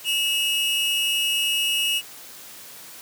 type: tone pair together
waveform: 45% pulse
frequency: 2637 / 2886 Hz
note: E7 / F#7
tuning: 0 / -44 cents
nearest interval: major second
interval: 156 cents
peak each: -27 / -21 dBFS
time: 0.04-2.02 s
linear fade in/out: 50 ms
effects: white hiss -42 dBFS RMS until 3.01 s + high-pass 100 Hz 12 dB/octave